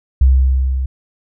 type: tone with level ramp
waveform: sine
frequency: 65.41 Hz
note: C2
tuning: in tune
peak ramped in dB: -5 to -16 dBFS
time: 0.21-0.86 s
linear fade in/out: 5 ms
effects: none